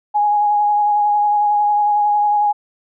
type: tone with vibrato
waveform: sine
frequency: 830.6 Hz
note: G#5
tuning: in tune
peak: -12 dBFS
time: 0.14-2.53 s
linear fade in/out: 20 ms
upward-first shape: sine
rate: 11 Hz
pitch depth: 17 cents each way
effects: none